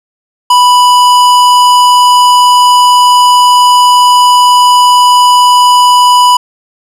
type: tone with hard clipping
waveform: sine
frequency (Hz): 987.8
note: B5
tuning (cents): 0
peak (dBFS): -4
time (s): 0.5-6.37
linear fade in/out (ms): 5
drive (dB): 16
effects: none